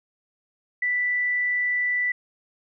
sine tone, 1975.5 Hz, B6, in tune, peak -21 dBFS, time 0.82-2.12 s, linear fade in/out 5 ms, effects none

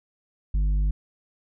triangle tone with tanh clipping, 50.3 Hz, G1, 45 cents sharp, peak -21 dBFS, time 0.54-0.91 s, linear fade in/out 5 ms, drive 11 dB, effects none

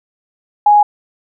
sine tone, 830.6 Hz, G#5, in tune, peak -5 dBFS, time 0.66-0.83 s, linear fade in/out 5 ms, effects none

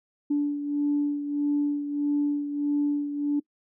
sine beating tone pair, 290 / 291.6 Hz, D4 / D4, -22 / -12 cents, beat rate 1.6 Hz, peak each -23 / -30 dBFS, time 0.3-3.4 s, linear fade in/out 10 ms, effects noise-tail reverb RT60 0.1 s tail -23 dB re dry + tanh soft clip ceiling -16 dBFS

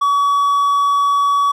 triangle tone, 1134 Hz, C#6, 39 cents sharp, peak -10 dBFS, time 0.01-1.52 s, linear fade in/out 10 ms, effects none

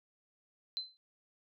sine tone with exponential decay, 4068 Hz, C8, 50 cents flat, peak -31 dBFS, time 0.77-0.97 s, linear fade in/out 0 ms, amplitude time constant 42 ms, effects none

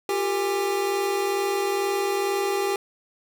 square tone cluster, 352.4 / 394.6 / 454.6 / 816 Hz, F4 / G4 / A#4 / G#5, +16 / +11 / -43 / -31 cents, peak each -34 / -25 / -34 / -30 dBFS, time 0.09-2.76 s, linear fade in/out 2 ms, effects none

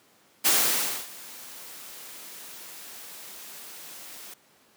white noise with ADSR envelope, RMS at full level -20 dBFS, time 0.44-4.34 s, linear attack 21 ms, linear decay 600 ms, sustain -23 dB, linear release 5 ms, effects pink hiss -60 dBFS RMS until 4.76 s + high-pass 200 Hz 12 dB/octave

